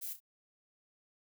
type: noise with echo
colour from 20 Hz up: violet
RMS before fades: -41 dBFS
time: 0.01-0.14 s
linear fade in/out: 20 ms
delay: 32 ms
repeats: 2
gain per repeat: -9 dB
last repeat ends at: 0.204 s
effects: none